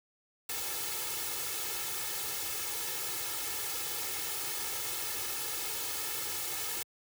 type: noise with comb filter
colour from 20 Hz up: white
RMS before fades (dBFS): -36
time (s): 0.49-6.83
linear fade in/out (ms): 5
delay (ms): 2.3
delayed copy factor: +0.95
effects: high-pass 80 Hz 12 dB/octave